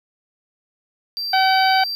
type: tone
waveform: triangle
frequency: 4699 Hz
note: D8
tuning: in tune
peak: -22 dBFS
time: 1.17-1.95 s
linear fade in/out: 0 ms
type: harmonic tone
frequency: 762 Hz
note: G5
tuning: 49 cents flat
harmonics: 1 / 2 / 3 / 4 / 5 / 6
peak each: -15 / -21 / -25 / -27 / -29 / -31 dBFS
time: 1.33-1.84 s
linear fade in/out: 5 ms
effects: none